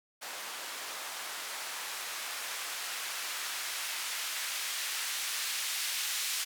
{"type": "noise with band-pass filter sweep", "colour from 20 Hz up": "blue", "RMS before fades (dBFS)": -37, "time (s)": [0.21, 6.45], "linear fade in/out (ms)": 20, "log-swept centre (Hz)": [760, 2500], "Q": 0.7, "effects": []}